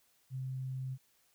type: tone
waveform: sine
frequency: 130.81 Hz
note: C3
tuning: in tune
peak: -36 dBFS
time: 0.3-0.98 s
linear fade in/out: 50 ms
effects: white hiss -71 dBFS RMS until 1.34 s